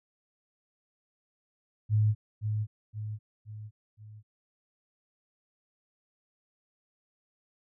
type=tone with echo; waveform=sine; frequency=106.9 Hz; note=A2; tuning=49 cents flat; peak=-21 dBFS; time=1.89-2.15 s; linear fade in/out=50 ms; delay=520 ms; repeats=4; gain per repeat=-6 dB; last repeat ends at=4.23 s; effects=none